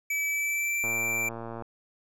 square tone with pitch glide, 2300 to 2347 Hz, D7 to D7, -37 to -2 cents, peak -27 dBFS, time 0.1-1.29 s, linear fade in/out 5 ms, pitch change +35 cents, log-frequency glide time 0.29-0.79 s
click train, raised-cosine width 1 ms, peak -24 dBFS, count 91, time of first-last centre 0.84-1.623 s, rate 115 Hz
effects none

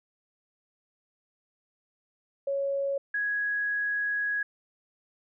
sine tone pair in turn, 554.4 / 1664.7 Hz, C#5 / G#6, 0 / +4 cents, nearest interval octave + perfect fifth, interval 1904 cents, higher second, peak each -26 dBFS, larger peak neither, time 2.47-2.98 / 3.14-4.43 s, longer second, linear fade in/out 5 ms, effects none

